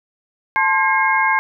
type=tone cluster; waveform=sine; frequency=875 / 1052 / 1618 / 2146 Hz; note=A5 / C6 / G#6 / C7; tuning=-10 / +9 / -46 / +43 cents; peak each=-19 dBFS; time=0.56-1.39 s; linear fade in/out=0 ms; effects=none